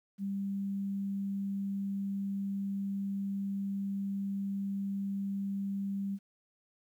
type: tone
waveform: sine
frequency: 197.5 Hz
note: G3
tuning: 13 cents sharp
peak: -32 dBFS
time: 0.18-6.19 s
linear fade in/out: 50 ms
effects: 11-bit